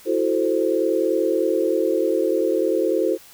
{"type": "chord", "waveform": "sine", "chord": "F# half-diminished seventh", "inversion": "third", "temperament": "equal", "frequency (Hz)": [329.6, 370, 440, 523.3], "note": ["E4", "F#4", "A4", "C5"], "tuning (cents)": [0, 0, 0, 0], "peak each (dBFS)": -23, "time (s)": [0.05, 3.18], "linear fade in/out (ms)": 50, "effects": ["white hiss -47 dBFS RMS until 3.33 s"]}